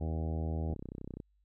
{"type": "harmonic tone", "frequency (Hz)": 80, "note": "D#2", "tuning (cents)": 49, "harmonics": [1, 2, 3, 4, 5, 6, 7, 8, 9, 10], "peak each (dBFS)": [-33, -39, -43, -45, -47, -49, -50, -51, -52, -53], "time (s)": [0, 0.75], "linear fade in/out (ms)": 20}
{"type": "click train", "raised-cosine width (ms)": 3, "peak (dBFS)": -29, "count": 17, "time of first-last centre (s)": [0.7, 1.202], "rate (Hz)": 31.9}
{"effects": ["added 50 Hz sine -68 dBFS peak until 1.44 s"]}